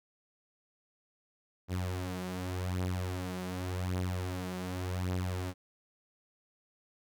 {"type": "beating tone pair", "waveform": "sawtooth", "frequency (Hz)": [91.1, 91.97], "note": ["F#2", "F#2"], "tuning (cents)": [-26, -10], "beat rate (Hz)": 0.87, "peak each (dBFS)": [-31, -34], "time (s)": [1.68, 5.54], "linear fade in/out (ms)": 50, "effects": []}